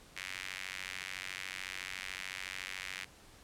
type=tone with high-pass filter; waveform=sawtooth; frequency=93.8 Hz; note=F#2; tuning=24 cents sharp; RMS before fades=-43 dBFS; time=0.16-3.05 s; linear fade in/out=10 ms; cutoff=2100 Hz; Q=2.4; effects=pink hiss -58 dBFS RMS until 3.43 s + low-pass 11000 Hz 12 dB/octave